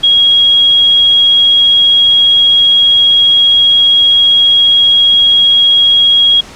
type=tone; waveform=sine; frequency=3295 Hz; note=G#7; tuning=14 cents flat; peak=-4 dBFS; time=0.03-6.41 s; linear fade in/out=10 ms; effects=pink hiss -32 dBFS RMS until 6.55 s + low-pass 7000 Hz 12 dB/octave